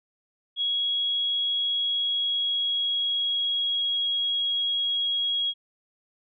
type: tone with pitch glide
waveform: sine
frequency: 3322 to 3303 Hz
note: G#7 to G#7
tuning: 0 to -10 cents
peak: -23 dBFS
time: 0.56-5.54 s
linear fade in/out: 50 ms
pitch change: -10 cents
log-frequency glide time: 1.58-4.07 s
effects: none